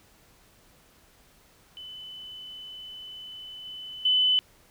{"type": "tone with level steps", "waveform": "sine", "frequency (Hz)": 3013, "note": "F#7", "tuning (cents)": 31, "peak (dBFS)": [-39, -37, -19], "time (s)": [1.77, 4.39], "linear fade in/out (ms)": 0, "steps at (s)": [3.65, 4.05], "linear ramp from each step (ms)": 5, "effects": ["pink hiss -59 dBFS RMS until 4.7 s"]}